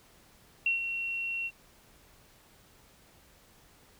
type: tone with ADSR envelope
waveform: sine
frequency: 2730 Hz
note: F7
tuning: 40 cents flat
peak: -23 dBFS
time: 0.66-1.51 s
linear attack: 3 ms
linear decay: 130 ms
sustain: -8 dB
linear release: 48 ms
effects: pink hiss -60 dBFS RMS until 3.99 s